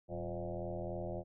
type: tone with frequency modulation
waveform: sine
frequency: 351.9 Hz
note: F4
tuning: 13 cents sharp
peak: -37 dBFS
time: 0.08-1.24 s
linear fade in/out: 50 ms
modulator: 83.5 Hz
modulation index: 4
effects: none